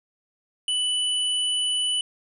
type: tone pair together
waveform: sine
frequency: 2980 / 9461 Hz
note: F#7 / D9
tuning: +12 / +12 cents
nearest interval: octave + minor sixth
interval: 2000 cents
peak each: -22 / -31 dBFS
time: 0.68-2.01 s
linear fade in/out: 2 ms
effects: none